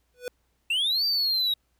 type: tone with exponential growth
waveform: square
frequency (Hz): 493.6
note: B4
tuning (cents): -1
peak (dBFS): -28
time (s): 0.14-0.28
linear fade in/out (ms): 1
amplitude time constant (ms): 29
type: linear two-way sweep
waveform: triangle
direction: up then down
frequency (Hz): 2637 to 4697 to 3802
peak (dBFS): -21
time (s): 0.7-1.54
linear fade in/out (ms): 5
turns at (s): 1.05
effects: added 60 Hz sine -70 dBFS peak until 1.79 s + pink hiss -73 dBFS RMS until 1.79 s